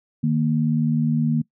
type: tone pair together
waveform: sine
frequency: 153.67 / 233.1 Hz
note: D#3 / A#3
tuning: -21 / 0 cents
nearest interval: perfect fifth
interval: 721 cents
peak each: -20 dBFS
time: 0.23-1.42 s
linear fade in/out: 10 ms
effects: noise-tail reverb RT60 0.1 s tail -22 dB re dry